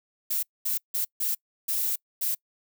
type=noise bursts at uneven times; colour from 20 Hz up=violet; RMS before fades=-27 dBFS; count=6; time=0.3-0.43 / 0.65-0.78 / 0.94-1.05 / 1.2-1.35 / 1.68-1.96 / 2.21-2.35 s; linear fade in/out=10 ms; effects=noise-tail reverb RT60 0.1 s tail -26 dB re dry